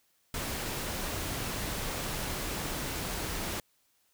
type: noise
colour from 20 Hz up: pink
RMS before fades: -35 dBFS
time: 0.34-3.6 s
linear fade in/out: 2 ms
effects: white hiss -71 dBFS RMS until 4.13 s